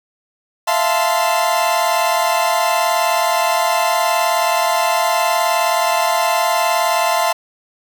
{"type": "chord", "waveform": "40% pulse", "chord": "F major seventh", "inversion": "third", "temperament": "equal with one note detuned", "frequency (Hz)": [659.3, 698.5, 880, 1038.1], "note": ["E5", "F5", "A5", "C6"], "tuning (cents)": [0, 0, 0, -14], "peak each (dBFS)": -19, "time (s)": [0.67, 7.33], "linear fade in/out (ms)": 10, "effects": ["8-bit"]}